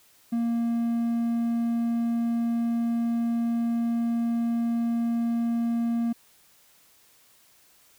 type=tone; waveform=triangle; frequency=233.1 Hz; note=A#3; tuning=in tune; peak=-21 dBFS; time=0.32-6.13 s; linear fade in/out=10 ms; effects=white hiss -59 dBFS RMS until 7.98 s